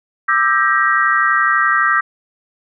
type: chord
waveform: sine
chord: E half-diminished seventh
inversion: third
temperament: just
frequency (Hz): 1186.7 / 1318.5 / 1582.2 / 1898.7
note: D6 / E6 / G6 / Bb6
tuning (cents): +18 / 0 / +16 / +31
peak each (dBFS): -17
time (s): 0.28-2.01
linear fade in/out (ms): 10
effects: none